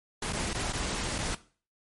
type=noise with dropouts; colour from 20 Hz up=pink; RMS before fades=-32 dBFS; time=0.22-1.35 s; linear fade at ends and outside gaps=5 ms; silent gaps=0.327-0.331 / 0.533-0.545 / 0.725-0.732 / 1.183-1.186 s; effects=noise-tail reverb RT60 0.4 s tail -17 dB re dry + MP3 48 kbps